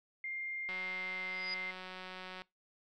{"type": "tone with pitch glide", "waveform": "sine", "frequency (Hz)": [2111, 2087], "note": ["C7", "C7"], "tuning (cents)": [15, -5], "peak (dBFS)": -38, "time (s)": [0.24, 1.71], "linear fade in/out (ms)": 2, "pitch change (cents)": -20, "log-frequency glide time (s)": [0.72, 1.25]}
{"type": "click train", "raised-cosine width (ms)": 0.3, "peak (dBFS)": -30, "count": 321, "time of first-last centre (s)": [0.69, 2.42], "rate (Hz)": 185}
{"type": "tone with exponential growth", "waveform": "sine", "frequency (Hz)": 4920, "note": "D#8", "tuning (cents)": -20, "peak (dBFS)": -35, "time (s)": [1.2, 1.54], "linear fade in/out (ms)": 2, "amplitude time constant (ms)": 72}
{"effects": ["noise-tail reverb RT60 0.2 s tail -23 dB re dry"]}